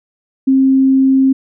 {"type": "tone", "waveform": "sine", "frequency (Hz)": 266.4, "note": "C4", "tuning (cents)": 31, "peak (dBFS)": -7, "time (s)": [0.47, 1.33], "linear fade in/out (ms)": 10, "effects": []}